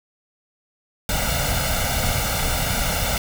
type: noise with comb filter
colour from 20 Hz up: pink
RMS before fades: -22 dBFS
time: 1.09-3.18 s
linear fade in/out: 2 ms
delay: 1.4 ms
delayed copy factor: +0.8
effects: none